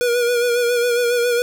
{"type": "tone with vibrato", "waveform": "square", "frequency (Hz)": 481.3, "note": "B4", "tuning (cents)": -45, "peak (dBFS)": -16, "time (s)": [0.01, 1.42], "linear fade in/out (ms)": 0, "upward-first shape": "sine", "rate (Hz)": 7.3, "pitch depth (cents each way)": 38, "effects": []}